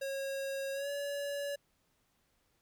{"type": "tone with pitch glide", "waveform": "square", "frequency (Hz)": [545, 568.8], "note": ["C#5", "C#5"], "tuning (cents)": [-29, 45], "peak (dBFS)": -36, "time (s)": [0.01, 1.56], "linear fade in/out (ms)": 10, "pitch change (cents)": 74, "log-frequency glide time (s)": [0.73, 0.89], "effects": ["pink hiss -75 dBFS RMS until 2.61 s"]}